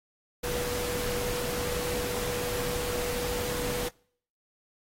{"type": "tone in noise", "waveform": "sine", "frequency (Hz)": 488.3, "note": "B4", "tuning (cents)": -20, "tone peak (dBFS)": -32, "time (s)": [0.43, 3.89], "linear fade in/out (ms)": 10, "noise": "pink", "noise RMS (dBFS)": -34, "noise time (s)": [0.43, 3.89], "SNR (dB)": -1, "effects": ["noise-tail reverb RT60 0.6 s tail -26 dB re dry", "AAC 48 kbps"]}